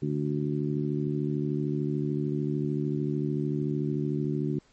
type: harmonic tone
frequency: 73.42 Hz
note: D2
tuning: in tune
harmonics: 2 / 3 / 4 / 5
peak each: -29 / -33 / -32 / -33 dBFS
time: 0.02-4.59 s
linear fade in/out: 5 ms
effects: pink hiss -63 dBFS RMS until 4.72 s + MP3 32 kbps